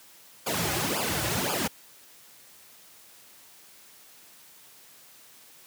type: noise with flanger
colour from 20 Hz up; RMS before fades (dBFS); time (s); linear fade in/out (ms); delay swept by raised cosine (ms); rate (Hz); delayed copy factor
pink; -28; 0.46-1.68; 10; 0.5 to 4.5; 1.9; -0.95
effects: white hiss -53 dBFS RMS until 5.66 s + high-pass 100 Hz 12 dB/octave